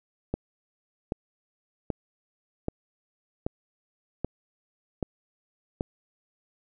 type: click train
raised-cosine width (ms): 2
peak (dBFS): -14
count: 8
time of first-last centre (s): 0.34-5.809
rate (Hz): 1.28
effects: none